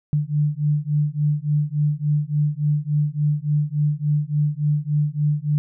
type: beating tone pair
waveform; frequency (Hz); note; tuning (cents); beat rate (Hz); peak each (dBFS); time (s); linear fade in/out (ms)
sine; 146.83 / 150.33; D3 / D3; 0 / +41; 3.5; -21; 0.13-5.58; 0
effects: none